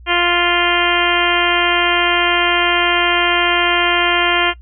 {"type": "harmonic tone", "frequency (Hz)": 349.2, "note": "F4", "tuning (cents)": 0, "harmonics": [1, 2, 3, 4, 5, 6, 7, 8, 9], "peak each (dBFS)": [-21, -21, -21, -21, -21, -21, -21, -21, -21], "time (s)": [0.06, 4.54], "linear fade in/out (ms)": 50, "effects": ["noise-tail reverb RT60 0.1 s tail -20 dB re dry", "added 60 Hz sine -36 dBFS peak until 4.61 s"]}